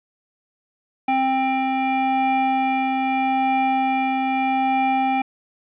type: tone pair together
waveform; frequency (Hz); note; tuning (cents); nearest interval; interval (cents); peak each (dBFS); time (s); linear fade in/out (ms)
square; 263.7 / 791.9; C4 / G5; +14 / +17; octave + perfect fifth; 1903; -24 / -20; 1.08-5.22; 5
effects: resampled to 8000 Hz + 9-bit